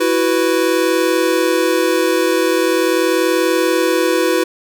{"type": "chord", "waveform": "square", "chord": "E suspended second", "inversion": "none", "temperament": "equal", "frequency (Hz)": [329.6, 370, 493.9], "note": ["E4", "F#4", "B4"], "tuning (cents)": [0, 0, 0], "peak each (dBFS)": -18, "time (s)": [0, 4.44], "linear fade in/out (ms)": 10, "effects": []}